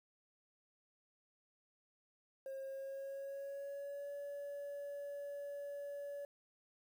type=tone with pitch glide; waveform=sine; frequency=538 to 570 Hz; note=C5 to C#5; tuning=+48 to +48 cents; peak=-40 dBFS; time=2.46-6.25 s; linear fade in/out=2 ms; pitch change=+100 cents; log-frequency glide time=2.65-4.11 s; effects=tanh soft clip ceiling -42 dBFS + 11-bit

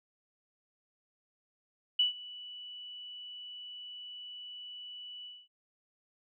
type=tone with ADSR envelope; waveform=sine; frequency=2960 Hz; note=F#7; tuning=in tune; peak=-22 dBFS; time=1.99-5.48 s; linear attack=6 ms; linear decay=130 ms; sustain=-21 dB; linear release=230 ms; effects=none

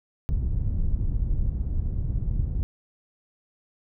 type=low-pass noise; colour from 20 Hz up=pink; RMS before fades=-25 dBFS; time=0.29-2.63 s; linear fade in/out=0 ms; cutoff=100 Hz; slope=12 dB/octave; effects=none

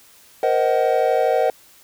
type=chord; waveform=triangle; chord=C half-diminished seventh; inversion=third; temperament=just; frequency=470.9 / 523.3 / 627.9 / 753.5 Hz; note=Bb4 / C5 / Eb5 / Gb5; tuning=+18 / 0 / +16 / +31 cents; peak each=-19 dBFS; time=0.43-1.5 s; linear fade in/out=2 ms; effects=white hiss -50 dBFS RMS until 1.83 s

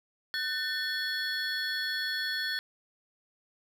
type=tone cluster; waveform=triangle; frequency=1504 / 1792 / 3382 / 4348 Hz; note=F#6 / A6 / G#7 / C#8; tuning=+28 / +31 / +31 / -34 cents; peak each=-35 / -32 / -36 / -34 dBFS; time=0.34-2.59 s; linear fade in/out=0 ms; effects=none

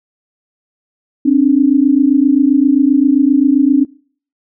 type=tone pair together; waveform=sine; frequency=266.1 / 293.7 Hz; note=C4 / D4; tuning=+29 / 0 cents; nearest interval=major second; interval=171 cents; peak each=-10 dBFS; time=1.25-3.85 s; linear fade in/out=10 ms; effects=noise-tail reverb RT60 0.5 s tail -25 dB re dry

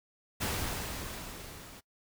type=noise with level ramp; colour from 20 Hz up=pink; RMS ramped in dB=-32 to -50 dBFS; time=0.4-1.81 s; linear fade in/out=20 ms; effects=noise-tail reverb RT60 0.1 s tail -21 dB re dry

